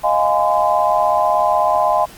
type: chord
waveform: sine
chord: F minor seventh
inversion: third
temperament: equal with one note detuned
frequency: 622.3 / 698.5 / 830.6 / 1025.6 Hz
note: Eb5 / F5 / Ab5 / C6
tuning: 0 / 0 / 0 / -35 cents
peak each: -18 dBFS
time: 0.03-2.06 s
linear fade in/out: 20 ms
effects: pink hiss -40 dBFS RMS until 2.17 s + Opus 24 kbps